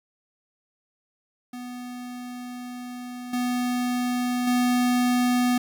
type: tone with level steps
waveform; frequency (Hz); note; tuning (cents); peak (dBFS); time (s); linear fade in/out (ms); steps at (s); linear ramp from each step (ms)
square; 246.9; B3; 0; -35 / -24 / -20; 1.53-5.58; 5; 3.33 / 4.47; 5
effects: 10-bit